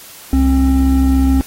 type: tone pair together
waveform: triangle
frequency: 66.7 / 266.5 Hz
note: C2 / C4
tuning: +34 / +32 cents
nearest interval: 2 octaves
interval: 2398 cents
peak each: -10 dBFS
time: 0.33-1.41 s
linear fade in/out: 0 ms
effects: white hiss -37 dBFS RMS until 1.46 s + AAC 48 kbps